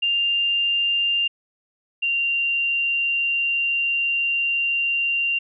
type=tone pair in turn; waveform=sine; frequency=2794 / 2773 Hz; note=F7 / F7; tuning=0 / -13 cents; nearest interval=unison; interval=13 cents; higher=first; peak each=-18 / -19 dBFS; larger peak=first; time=0.02-1.28 / 2.02-5.39 s; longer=second; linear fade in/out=10 ms; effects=none